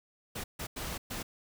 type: noise bursts at uneven times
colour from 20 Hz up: pink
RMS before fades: -38 dBFS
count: 4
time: 0.35-0.44 / 0.59-0.67 / 0.76-0.98 / 1.1-1.23 s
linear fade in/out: 10 ms
effects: none